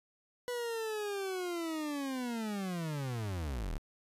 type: linear sweep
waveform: 40% pulse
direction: down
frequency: 493.9 to 30.83 Hz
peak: -34 dBFS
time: 0.48-3.78 s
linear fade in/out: 0 ms
effects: resampled to 32000 Hz